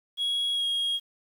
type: tone with pitch glide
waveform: sine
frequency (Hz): 3322 to 3274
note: G#7 to G#7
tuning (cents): 0 to -25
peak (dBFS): -22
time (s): 0.17-1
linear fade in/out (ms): 50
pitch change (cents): -25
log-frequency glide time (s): 0.53-0.65
effects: tanh soft clip ceiling -24 dBFS + 9-bit